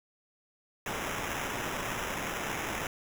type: noise with sample-and-hold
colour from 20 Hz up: violet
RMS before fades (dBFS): -35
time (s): 0.86-2.87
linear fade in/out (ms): 2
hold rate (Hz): 4410
effects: none